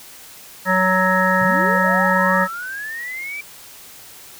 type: harmonic tone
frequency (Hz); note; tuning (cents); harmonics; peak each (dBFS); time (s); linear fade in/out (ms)
186.3; F#3; +12; 1 / 3 / 5 / 7 / 9 / 10; -21 / -21 / -21 / -21 / -21 / -21; 0.65-2.48; 50
type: linear sweep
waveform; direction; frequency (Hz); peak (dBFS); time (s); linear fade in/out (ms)
sine; up; 110 to 2349; -26; 1.41-3.41; 5
effects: white hiss -41 dBFS RMS until 4.39 s